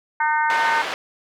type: harmonic tone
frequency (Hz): 304.5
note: D#4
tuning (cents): -37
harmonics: 3 / 4 / 5 / 6 / 7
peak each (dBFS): -19 / -30 / -23 / -27 / -31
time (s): 0.2-0.82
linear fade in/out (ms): 5
type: band-pass noise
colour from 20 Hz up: pink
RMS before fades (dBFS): -27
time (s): 0.5-0.94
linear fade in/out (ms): 0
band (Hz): 670 to 3100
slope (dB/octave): 12
effects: none